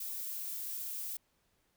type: noise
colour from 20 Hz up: violet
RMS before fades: -40 dBFS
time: 0-1.17 s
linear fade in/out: 5 ms
effects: pink hiss -75 dBFS RMS until 1.76 s